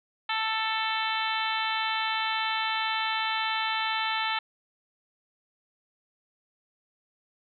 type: harmonic tone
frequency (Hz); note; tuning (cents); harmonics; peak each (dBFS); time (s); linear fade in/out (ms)
441.9; A4; +7; 2 / 3 / 4 / 5 / 6 / 7 / 8 / 9; -31 / -33 / -34 / -35 / -36 / -36 / -37 / -38; 0.29-4.39; 5
effects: none